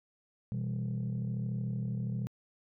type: chord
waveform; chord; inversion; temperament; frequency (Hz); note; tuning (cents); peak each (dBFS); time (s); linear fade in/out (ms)
sine; E minor; second; just; 123.61 / 164.81 / 197.78; B2 / E3 / G3; +2 / 0 / +16; -32 / -38 / -36; 0.52-2.27; 0
effects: tanh soft clip ceiling -28 dBFS